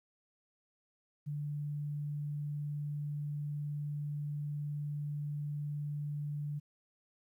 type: tone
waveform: sine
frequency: 146.83 Hz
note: D3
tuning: in tune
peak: -35 dBFS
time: 1.26-6.6 s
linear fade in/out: 20 ms
effects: 12-bit